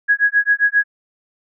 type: tone with tremolo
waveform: sine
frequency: 1661.2 Hz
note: G#6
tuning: in tune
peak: -9 dBFS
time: 0.08-0.84 s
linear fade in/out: 20 ms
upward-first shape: sine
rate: 7.5 Hz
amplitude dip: 100%
effects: none